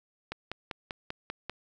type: click train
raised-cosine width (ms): 0.3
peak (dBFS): -19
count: 7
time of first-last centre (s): 0.32-1.496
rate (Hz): 5.1
effects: none